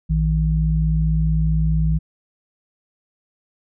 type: tone pair together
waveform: sine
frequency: 57.9 / 158.2 Hz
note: A#1 / D#3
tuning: -11 / +29 cents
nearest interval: octave + perfect fourth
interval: 1740 cents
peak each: -18 dBFS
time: 0.09-1.99 s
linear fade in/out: 20 ms
effects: none